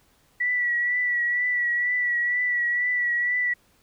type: tone with vibrato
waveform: sine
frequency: 1949 Hz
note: B6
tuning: 23 cents flat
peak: -21 dBFS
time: 0.4-3.54 s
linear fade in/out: 10 ms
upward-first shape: triangle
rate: 2.1 Hz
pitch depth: 36 cents each way
effects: pink hiss -62 dBFS RMS until 3.82 s